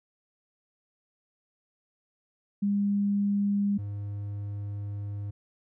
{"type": "tone pair in turn", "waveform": ["sine", "triangle"], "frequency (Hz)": [202, 101.85], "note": ["G#3", "G#2"], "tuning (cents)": [-48, -33], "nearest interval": "octave", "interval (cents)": 1185, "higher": "first", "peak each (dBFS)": [-23, -30], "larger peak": "first", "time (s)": [[2.62, 3.78], [3.78, 5.31]], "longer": "second", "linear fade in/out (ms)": 10, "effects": []}